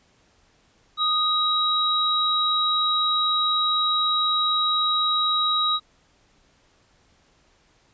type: tone pair together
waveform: sine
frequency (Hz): 1244.5 / 3841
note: D#6 / B7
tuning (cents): 0 / -49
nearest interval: octave + minor sixth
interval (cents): 1951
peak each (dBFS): -23 / -21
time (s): 0.97-5.8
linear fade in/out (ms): 50
effects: pink hiss -61 dBFS RMS until 7.93 s + resampled to 16000 Hz